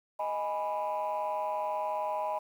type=chord; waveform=sine; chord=G# minor; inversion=second; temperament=equal; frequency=622.3 / 830.6 / 987.8 Hz; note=D#5 / G#5 / B5; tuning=0 / 0 / 0 cents; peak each=-33 dBFS; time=0.19-2.39 s; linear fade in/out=10 ms; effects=tanh soft clip ceiling -25 dBFS + 10-bit